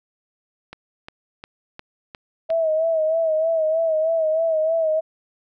click train, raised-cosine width 0.3 ms, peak -20 dBFS, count 6, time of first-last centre 0.73-2.503 s, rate 2.82 Hz
sine tone with vibrato, 642 Hz, E5, 46 cents flat, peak -17 dBFS, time 2.49-5.01 s, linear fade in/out 20 ms, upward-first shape sine, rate 3.2 Hz, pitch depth 53 cents each way
effects none

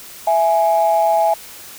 sine tone pair together, 662 / 834.1 Hz, E5 / G#5, +7 / +7 cents, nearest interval major third, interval 400 cents, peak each -14 dBFS, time 0.27-1.34 s, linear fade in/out 5 ms, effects tanh soft clip ceiling -5 dBFS + white hiss -37 dBFS RMS until 1.78 s

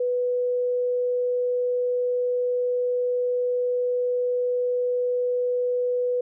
sine tone, 493.9 Hz, B4, in tune, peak -21 dBFS, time 0-6.21 s, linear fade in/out 5 ms, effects none

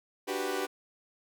sawtooth chord, G major seventh, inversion second, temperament equal, 293.7 / 370 / 392 / 493.9 Hz, D4 / F#4 / G4 / B4, 0 / 0 / 0 / 0 cents, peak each -35 / -32 / -31 / -33 dBFS, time 0.27-0.67 s, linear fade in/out 20 ms, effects none

